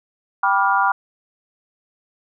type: chord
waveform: sine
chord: G dominant seventh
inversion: none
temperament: just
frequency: 784 / 980 / 1176 / 1411.2 Hz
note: G5 / B5 / D6 / F6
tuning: 0 / -14 / +2 / +18 cents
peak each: -20 / -19 / -21 / -20 dBFS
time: 0.43-0.92 s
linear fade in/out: 5 ms
effects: none

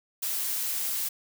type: noise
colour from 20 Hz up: blue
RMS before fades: -30 dBFS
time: 0.22-1.09 s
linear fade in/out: 10 ms
effects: none

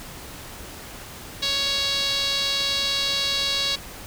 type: tone with band-pass filter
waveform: sawtooth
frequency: 556 Hz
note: C#5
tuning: 5 cents sharp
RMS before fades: -24 dBFS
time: 1.42-3.76 s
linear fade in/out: 10 ms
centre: 4100 Hz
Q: 4.2
effects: pink hiss -39 dBFS RMS until 4.06 s

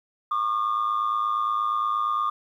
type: tone pair together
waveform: sine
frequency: 1098.5 / 1207 Hz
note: C#6 / D6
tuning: -16 / +47 cents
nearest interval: major second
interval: 163 cents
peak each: -26 / -22 dBFS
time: 0.31-2.3 s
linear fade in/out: 5 ms
effects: tanh soft clip ceiling -18 dBFS + 10-bit

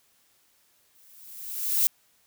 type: noise with exponential growth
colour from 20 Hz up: violet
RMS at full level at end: -20 dBFS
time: 0.95-1.87 s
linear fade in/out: 0 ms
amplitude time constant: 200 ms
effects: white hiss -65 dBFS RMS until 2.26 s

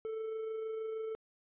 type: tone with amplitude modulation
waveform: triangle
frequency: 441.7 Hz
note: A4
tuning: 7 cents sharp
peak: -33 dBFS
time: 0.05-1.15 s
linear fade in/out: 0 ms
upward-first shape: sine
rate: 26.4 Hz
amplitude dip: 30%
effects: resampled to 8000 Hz

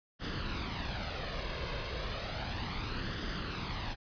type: noise with flanger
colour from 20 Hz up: pink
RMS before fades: -37 dBFS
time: 0.19-3.96 s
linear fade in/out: 50 ms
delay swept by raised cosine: 0.61 to 1.91 ms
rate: 0.33 Hz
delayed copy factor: +0.5
effects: resampled to 11025 Hz

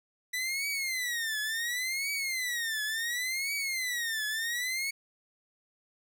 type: tone with vibrato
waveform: sawtooth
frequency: 1971 Hz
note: B6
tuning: 4 cents flat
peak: -27 dBFS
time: 0.33-4.91 s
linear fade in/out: 10 ms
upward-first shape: triangle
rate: 0.7 Hz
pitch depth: 260 cents each way
effects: none

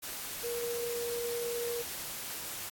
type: tone in noise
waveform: sine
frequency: 474.5 Hz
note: A#4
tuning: 31 cents sharp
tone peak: -33 dBFS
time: 0.43-1.83 s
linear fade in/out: 20 ms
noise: white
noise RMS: -40 dBFS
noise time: 0.02-2.7 s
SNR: +4 dB
effects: AAC 64 kbps

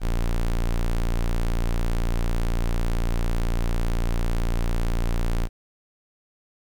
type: tone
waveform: square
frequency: 28.97 Hz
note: A#0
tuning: 10 cents flat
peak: -21 dBFS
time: 0-5.49 s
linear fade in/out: 50 ms
effects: 10-bit

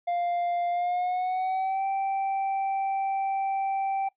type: tone with pitch glide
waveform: triangle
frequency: 698.5 to 779.5 Hz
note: F5 to G5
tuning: 0 to -10 cents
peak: -23 dBFS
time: 0.07-4.09 s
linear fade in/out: 10 ms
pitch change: +190 cents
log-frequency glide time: 0.7-1.86 s
effects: noise-tail reverb RT60 0.1 s tail -20 dB re dry + resampled to 8000 Hz

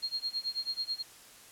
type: tone with tremolo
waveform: sine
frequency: 4240 Hz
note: C8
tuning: 22 cents sharp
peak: -29 dBFS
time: 0.02-1.03 s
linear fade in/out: 20 ms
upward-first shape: sine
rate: 9.2 Hz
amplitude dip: 95%
effects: white hiss -54 dBFS RMS until 1.51 s + low-pass 12000 Hz 12 dB/octave

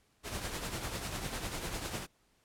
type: noise with tremolo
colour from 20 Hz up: pink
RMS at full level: -36 dBFS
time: 0.23-2.07 s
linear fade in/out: 50 ms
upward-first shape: triangle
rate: 10 Hz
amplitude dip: 60%
effects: pink hiss -71 dBFS RMS until 2.44 s + low-pass 12000 Hz 12 dB/octave

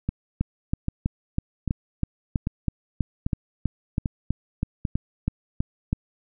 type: two click trains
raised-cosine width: 5 ms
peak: -10 / -12 dBFS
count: 18 / 7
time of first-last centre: 0.41-5.929 / 0.09-4.852 s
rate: 3.08 / 1.26 Hz
effects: none

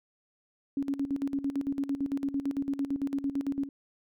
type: tone with tremolo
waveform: sine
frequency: 277.5 Hz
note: C#4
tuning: 2 cents sharp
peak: -26 dBFS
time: 0.77-3.69 s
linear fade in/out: 2 ms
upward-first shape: square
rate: 8.9 Hz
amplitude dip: 75%
effects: none

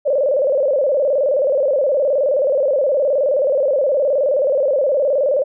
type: tone with vibrato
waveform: sine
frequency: 554.4 Hz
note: C#5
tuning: in tune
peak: -13 dBFS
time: 0.05-5.44 s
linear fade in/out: 20 ms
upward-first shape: square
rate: 19 Hz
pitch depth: 110 cents each way
effects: none

